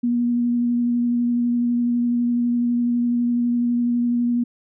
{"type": "tone with vibrato", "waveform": "sine", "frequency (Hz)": 240, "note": "B3", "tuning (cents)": -49, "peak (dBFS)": -17, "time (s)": [0.03, 4.44], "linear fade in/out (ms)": 10, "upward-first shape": "sine", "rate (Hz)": 12, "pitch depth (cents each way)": 13, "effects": []}